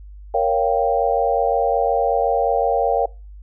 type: chord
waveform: sine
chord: G half-diminished seventh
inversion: first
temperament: equal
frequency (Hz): 466.2 / 554.4 / 698.5 / 784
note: Bb4 / Db5 / F5 / G5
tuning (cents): 0 / 0 / 0 / 0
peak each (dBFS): -21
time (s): 0.34-3.06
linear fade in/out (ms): 5
effects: noise-tail reverb RT60 0.3 s tail -23 dB re dry + added 50 Hz sine -36 dBFS peak until 3.42 s